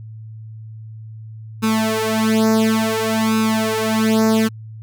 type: tone with flanger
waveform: sawtooth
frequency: 220.6 Hz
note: A3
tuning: 5 cents sharp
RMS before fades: -17 dBFS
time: 1.62-4.49 s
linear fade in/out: 20 ms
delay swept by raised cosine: 0.78 to 4.38 ms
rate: 0.57 Hz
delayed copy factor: +1
effects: added 110 Hz sine -32 dBFS peak until 4.82 s